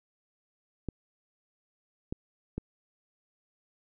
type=clicks; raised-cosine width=3 ms; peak=-20 dBFS; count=3; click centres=0.887 / 2.125 / 2.58 s; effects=none